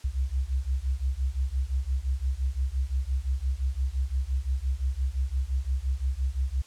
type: beating tone pair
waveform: sine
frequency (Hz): 63.1 / 68.9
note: B1 / C#2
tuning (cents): +38 / -10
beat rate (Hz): 5.8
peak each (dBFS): -28 / -28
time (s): 0.04-6.62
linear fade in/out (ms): 10
effects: white hiss -54 dBFS RMS until 6.66 s + low-pass 8000 Hz 12 dB/octave